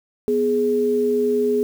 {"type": "tone pair together", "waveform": "sine", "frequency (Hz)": [246.9, 418.2], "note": ["B3", "G#4"], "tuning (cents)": [0, 12], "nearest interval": "major sixth", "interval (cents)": 912, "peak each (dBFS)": [-23, -17], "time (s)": [0.28, 1.63], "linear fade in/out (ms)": 0, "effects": ["7-bit"]}